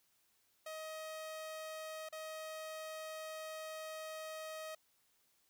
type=tone with dropouts; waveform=sawtooth; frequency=630 Hz; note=D#5; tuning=21 cents sharp; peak=-40 dBFS; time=0.66-4.75 s; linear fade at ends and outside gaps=5 ms; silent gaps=2.089-2.125 s; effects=white hiss -75 dBFS RMS until 5.49 s